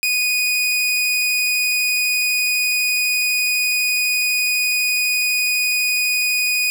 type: tone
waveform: sawtooth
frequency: 2478 Hz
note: D#7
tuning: 8 cents flat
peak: -13 dBFS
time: 0.03-6.7 s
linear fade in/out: 0 ms
effects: none